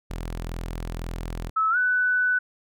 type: tone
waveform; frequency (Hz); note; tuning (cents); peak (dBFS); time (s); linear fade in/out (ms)
sawtooth; 41.95; E1; +31; -26; 0.1-1.5; 10
type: tone with pitch glide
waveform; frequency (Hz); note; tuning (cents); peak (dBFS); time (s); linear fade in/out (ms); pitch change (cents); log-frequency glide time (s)
sine; 1300 to 1493.3; E6 to F#6; -24 to +16; -19; 1.56-2.39; 10; +240; 1.7-1.77
effects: none